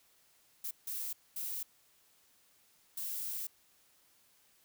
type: noise bursts at uneven times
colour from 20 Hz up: violet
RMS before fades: -39 dBFS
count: 4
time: 0.64-0.71 / 0.87-1.13 / 1.36-1.63 / 2.97-3.47 s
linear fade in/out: 5 ms
effects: white hiss -68 dBFS RMS until 4.64 s